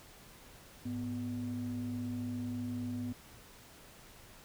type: tone pair together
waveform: sine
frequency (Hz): 103.81 / 246.9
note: G#2 / B3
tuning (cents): 0 / 0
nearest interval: octave + minor third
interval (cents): 1500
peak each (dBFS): -39 / -35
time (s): 0.85-3.13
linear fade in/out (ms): 10
effects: tanh soft clip ceiling -31 dBFS + pink hiss -56 dBFS RMS until 4.44 s